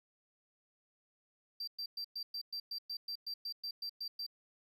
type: tone bursts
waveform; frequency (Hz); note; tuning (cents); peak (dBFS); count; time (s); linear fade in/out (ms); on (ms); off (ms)
triangle; 4699; D8; 0; -37; 15; 1.6-4.265; 5; 75; 110
effects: none